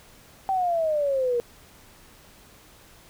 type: exponential sweep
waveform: sine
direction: down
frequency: 780 to 470 Hz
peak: -21 dBFS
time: 0.49-1.4 s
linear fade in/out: 0 ms
effects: pink hiss -52 dBFS RMS until 3.09 s